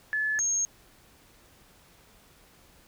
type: tone pair in turn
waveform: sine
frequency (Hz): 1725 / 6497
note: A6 / G#8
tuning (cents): -35 / -39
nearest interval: octave + major seventh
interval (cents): 2296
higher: second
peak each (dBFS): -25 / -24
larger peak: second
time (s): 0.13-0.39 / 0.39-0.65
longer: neither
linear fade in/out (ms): 0
effects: pink hiss -58 dBFS RMS until 2.87 s